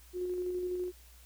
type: tone with tremolo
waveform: sine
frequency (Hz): 361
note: F#4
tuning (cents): -43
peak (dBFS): -31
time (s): 0.13-0.92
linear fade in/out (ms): 50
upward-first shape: square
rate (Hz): 12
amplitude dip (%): 25
effects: added 60 Hz sine -55 dBFS peak until 1.25 s + white hiss -60 dBFS RMS until 1.25 s